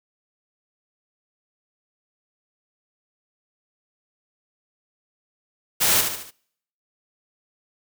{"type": "noise with echo", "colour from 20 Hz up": "white", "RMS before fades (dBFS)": -19, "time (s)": [5.8, 6.02], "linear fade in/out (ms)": 20, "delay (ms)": 73, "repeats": 4, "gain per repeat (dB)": -6, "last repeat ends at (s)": 6.312, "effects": ["noise-tail reverb RT60 0.7 s tail -26 dB re dry"]}